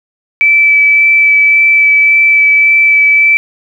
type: tone with vibrato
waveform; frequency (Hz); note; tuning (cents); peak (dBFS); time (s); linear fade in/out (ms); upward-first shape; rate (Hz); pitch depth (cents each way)
sine; 2311; D7; -28; -4; 0.41-3.37; 0; sine; 1.8; 9
effects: 7-bit